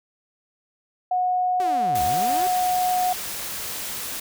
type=tone; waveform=sine; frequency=730 Hz; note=F#5; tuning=24 cents flat; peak=-19 dBFS; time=1.11-3.13 s; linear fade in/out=5 ms
type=linear two-way sweep; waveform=sawtooth; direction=down then up; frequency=390.1 to 61.74 to 390.1 Hz; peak=-27 dBFS; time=1.6-2.47 s; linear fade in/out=0 ms; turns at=2.03 s
type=noise; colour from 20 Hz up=white; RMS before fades=-31 dBFS; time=1.95-4.2 s; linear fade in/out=5 ms
effects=none